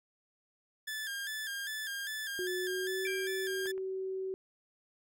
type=tone with vibrato; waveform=sawtooth; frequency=1675 Hz; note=G#6; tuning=14 cents sharp; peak=-33 dBFS; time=0.87-3.72 s; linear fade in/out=10 ms; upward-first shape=square; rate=2.5 Hz; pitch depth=68 cents each way
type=tone with pitch glide; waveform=sine; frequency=364.7 to 379.7 Hz; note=F#4 to F#4; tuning=-25 to +45 cents; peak=-34 dBFS; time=2.39-4.34 s; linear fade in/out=0 ms; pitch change=+70 cents; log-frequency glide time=2.56-3.07 s
type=tone with exponential decay; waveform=sine; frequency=2341 Hz; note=D7; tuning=6 cents flat; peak=-35 dBFS; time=3.05-3.74 s; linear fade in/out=2 ms; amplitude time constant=150 ms
type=clicks; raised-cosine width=0.5 ms; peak=-35 / -39 dBFS; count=2; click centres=3.658 / 3.779 s
effects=none